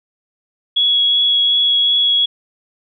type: tone with vibrato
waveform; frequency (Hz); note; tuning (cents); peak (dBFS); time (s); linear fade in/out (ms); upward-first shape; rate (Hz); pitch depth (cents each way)
sine; 3349; G#7; +14; -11; 0.76-2.26; 10; triangle; 2.7; 10
effects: none